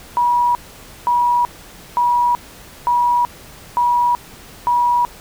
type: tone bursts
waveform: sine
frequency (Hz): 966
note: B5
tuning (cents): -39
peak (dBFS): -12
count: 6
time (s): 0.17-5.05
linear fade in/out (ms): 0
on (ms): 380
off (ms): 520
effects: pink hiss -40 dBFS RMS until 5.2 s